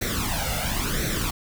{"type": "noise with flanger", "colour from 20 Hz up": "pink", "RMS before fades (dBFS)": -26, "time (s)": [0.01, 1.31], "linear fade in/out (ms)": 10, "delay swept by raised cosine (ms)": [0.5, 1.44], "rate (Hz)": 0.96, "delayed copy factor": 0.75, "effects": []}